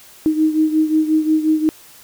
sine beating tone pair, 311.1 / 316.7 Hz, D#4 / D#4, 0 / +31 cents, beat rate 5.6 Hz, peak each -14 / -19 dBFS, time 0.26-1.69 s, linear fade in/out 0 ms, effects white hiss -44 dBFS RMS until 2.03 s

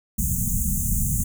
pink band-stop noise, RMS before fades -23 dBFS, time 0.18-1.24 s, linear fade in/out 10 ms, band 230 to 6400 Hz, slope 96 dB/octave, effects none

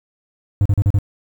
triangle tone bursts, 100.7 Hz, G2, 47 cents sharp, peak -9 dBFS, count 5, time 0.61-0.987 s, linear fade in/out 0 ms, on 45 ms, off 38 ms, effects 8-bit

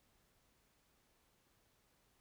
silence, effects pink hiss -75 dBFS RMS until 2.2 s

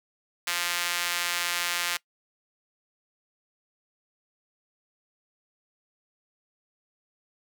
sawtooth tone with high-pass filter, 174.61 Hz, F3, in tune, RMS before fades -29 dBFS, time 0.47-1.97 s, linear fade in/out 5 ms, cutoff 1900 Hz, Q 0.88, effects noise-tail reverb RT60 0.1 s tail -22 dB re dry

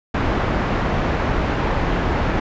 pink low-pass noise, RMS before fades -20 dBFS, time 0.14-2.4 s, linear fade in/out 5 ms, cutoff 1700 Hz, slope 12 dB/octave, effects resampled to 16000 Hz

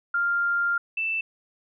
sine tone pair in turn, 1396.9 / 2654 Hz, F6 / E7, 0 / +11 cents, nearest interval major seventh, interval 1111 cents, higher second, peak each -21 / -24 dBFS, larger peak first, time 0.14-0.78 / 0.97-1.21 s, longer first, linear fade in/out 5 ms, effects none

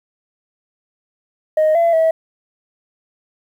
sine tone with pitch steps, 622 / 676 / 647 Hz, D#5 / E5 / E5, -1 / +43 / -32 cents, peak -9 dBFS, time 1.57-2.11 s, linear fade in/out 5 ms, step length 180 ms, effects tanh soft clip ceiling -9 dBFS + 8-bit

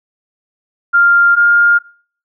sine tone pair in turn, 1396.9 / 1409.9 Hz, F6 / F6, 0 / +16 cents, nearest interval unison, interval 16 cents, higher second, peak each -6 dBFS, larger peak neither, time 0.93-1.36 / 1.36-1.79 s, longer neither, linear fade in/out 20 ms, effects noise-tail reverb RT60 0.5 s tail -23 dB re dry

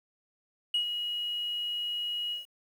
sine tone with ADSR envelope, 2900 Hz, F#7, 35 cents flat, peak -22 dBFS, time 0.74-2.46 s, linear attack 5 ms, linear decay 100 ms, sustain -8 dB, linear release 140 ms, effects tanh soft clip ceiling -22 dBFS + 9-bit

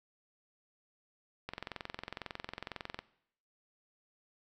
click train, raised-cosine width 0.3 ms, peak -23 dBFS, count 34, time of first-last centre 1.49-2.99 s, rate 22 Hz, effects noise-tail reverb RT60 0.7 s tail -19 dB re dry

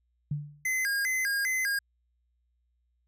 sine tone with exponential decay, 146.83 Hz, D3, in tune, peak -25 dBFS, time 0.31-0.68 s, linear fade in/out 5 ms, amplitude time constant 79 ms
square tone with vibrato, 1822 Hz, A#6, 40 cents flat, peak -27 dBFS, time 0.65-1.79 s, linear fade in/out 5 ms, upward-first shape square, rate 2.5 Hz, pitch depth 200 cents each way
effects added 60 Hz sine -70 dBFS peak until 3.07 s

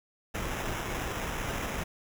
pink noise with sample-and-hold, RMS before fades -34 dBFS, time 0.34-1.84 s, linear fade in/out 10 ms, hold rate 4410 Hz, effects none

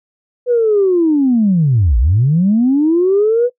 sine linear two-way sweep, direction down then up, 499.3 to 52.2 to 499.3 Hz, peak -8 dBFS, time 0.46-3.5 s, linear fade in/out 50 ms, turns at 1.98 s, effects noise-tail reverb RT60 0.1 s tail -21 dB re dry + tanh soft clip ceiling -4 dBFS

